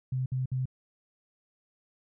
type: tone bursts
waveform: sine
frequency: 129.3 Hz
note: C3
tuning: 20 cents flat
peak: -27 dBFS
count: 3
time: 0.12-0.656 s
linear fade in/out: 5 ms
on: 140 ms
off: 58 ms
effects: none